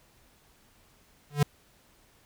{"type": "tone with exponential growth", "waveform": "square", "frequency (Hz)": 145.7, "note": "D3", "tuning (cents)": -13, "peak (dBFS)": -17, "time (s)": [1.3, 1.43], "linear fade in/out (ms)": 5, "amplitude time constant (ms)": 27, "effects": ["pink hiss -62 dBFS RMS until 2.25 s"]}